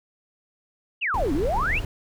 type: exponential two-way sweep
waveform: sine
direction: down then up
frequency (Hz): 3003 to 260 to 2963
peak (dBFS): -22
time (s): 1.01-1.8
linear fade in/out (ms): 20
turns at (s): 1.33
type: noise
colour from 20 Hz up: brown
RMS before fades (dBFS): -28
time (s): 1.14-1.85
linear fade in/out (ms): 2
effects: none